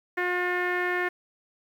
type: tone with low-pass filter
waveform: sawtooth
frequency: 358 Hz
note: F4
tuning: 43 cents sharp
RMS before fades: -27 dBFS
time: 0.17-1.09 s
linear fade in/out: 10 ms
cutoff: 1900 Hz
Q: 6.3
effects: 9-bit